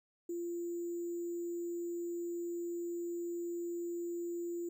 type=tone with sample-and-hold; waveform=sine; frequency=344.5 Hz; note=F4; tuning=24 cents flat; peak=-36 dBFS; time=0.29-4.69 s; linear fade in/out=5 ms; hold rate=7350 Hz; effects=none